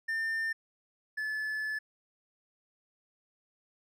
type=tone pair in turn; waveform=triangle; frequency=1800 / 1729.6 Hz; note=A6 / A6; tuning=+39 / -30 cents; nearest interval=minor second; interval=69 cents; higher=first; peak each=-28 / -30 dBFS; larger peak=first; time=0.08-0.53 / 1.17-1.79 s; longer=second; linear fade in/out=10 ms; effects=none